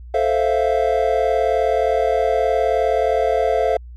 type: chord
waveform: triangle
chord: F major seventh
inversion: first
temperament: equal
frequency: 440 / 523.3 / 659.3 / 698.5 Hz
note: A4 / C5 / E5 / F5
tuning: 0 / 0 / 0 / 0 cents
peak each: -19 dBFS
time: 0.14-3.77 s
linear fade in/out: 5 ms
effects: added 60 Hz sine -34 dBFS peak until 3.96 s